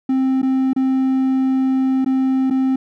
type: tone with dropouts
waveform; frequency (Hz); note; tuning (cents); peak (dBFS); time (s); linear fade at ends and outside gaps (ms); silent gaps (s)
triangle; 263.2; C4; +10; -12; 0.09-2.76; 5; 0.418-0.428 / 0.733-0.762 / 2.047-2.06 / 2.501-2.507
effects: none